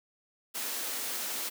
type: high-pass noise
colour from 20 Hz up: white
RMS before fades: -35 dBFS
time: 0.54-1.5 s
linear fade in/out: 20 ms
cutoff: 200 Hz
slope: 96 dB/octave
effects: none